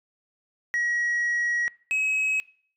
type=tone pair in turn; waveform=sine; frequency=1908 / 2557 Hz; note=A#6 / D#7; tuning=+40 / +47 cents; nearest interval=perfect fourth; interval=507 cents; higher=second; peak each=-20 / -19 dBFS; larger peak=second; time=0.74-1.68 / 1.91-2.4 s; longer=first; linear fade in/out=0 ms; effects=noise-tail reverb RT60 0.5 s tail -24 dB re dry + tanh soft clip ceiling -21 dBFS